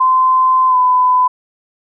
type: tone with pitch glide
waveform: sine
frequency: 1032 to 1004.9 Hz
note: C6 to B5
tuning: -24 to +30 cents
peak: -8 dBFS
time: 0-1.28 s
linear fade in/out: 10 ms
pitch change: -46 cents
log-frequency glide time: 0.68-0.77 s
effects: none